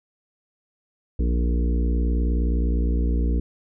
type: harmonic tone with a mistuned harmonic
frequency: 59.4 Hz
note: A#1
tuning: 33 cents sharp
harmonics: 1 / 3 / 4 / 5 / 6 / 7 / 8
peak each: -19 / -31 / -32 / -32 / -39 / -39 / -38 dBFS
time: 1.19-3.4 s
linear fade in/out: 5 ms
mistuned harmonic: 8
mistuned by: -39 cents
effects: none